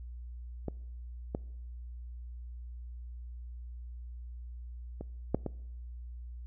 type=clicks; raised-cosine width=2 ms; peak=-21 / -19 / -26 / -13 / -20 dBFS; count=5; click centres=0.683 / 1.349 / 5.01 / 5.346 / 5.463 s; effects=noise-tail reverb RT60 0.9 s tail -24 dB re dry + added 60 Hz sine -41 dBFS peak until 6.46 s